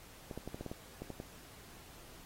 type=clicks; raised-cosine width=2 ms; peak=-28 dBFS; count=10; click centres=0.312 / 0.376 / 0.476 / 0.545 / 0.61 / 0.663 / 0.715 / 1.02 / 1.103 / 1.201 s; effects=pink hiss -56 dBFS RMS until 2.25 s + AAC 48 kbps